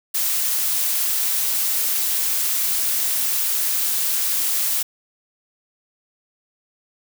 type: noise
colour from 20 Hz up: blue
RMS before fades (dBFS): -21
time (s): 0.14-4.83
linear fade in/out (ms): 10
effects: none